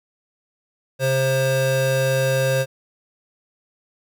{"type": "tone pair together", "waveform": "square", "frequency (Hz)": [133.29, 531], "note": ["C3", "C5"], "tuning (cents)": [32, 25], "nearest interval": "2 octaves", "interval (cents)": 2393, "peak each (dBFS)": [-22, -20], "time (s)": [0.99, 2.66], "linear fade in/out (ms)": 50, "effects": []}